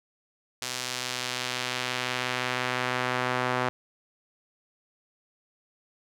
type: tone with band-pass filter sweep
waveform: sawtooth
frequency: 125.8 Hz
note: B2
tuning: 32 cents sharp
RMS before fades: -30 dBFS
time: 0.62-3.69 s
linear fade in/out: 0 ms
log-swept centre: 5800 to 1200 Hz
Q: 0.86
effects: none